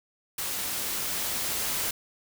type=noise with level ramp; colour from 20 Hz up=white; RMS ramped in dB=-32 to -29 dBFS; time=0.38-1.91 s; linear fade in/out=5 ms; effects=none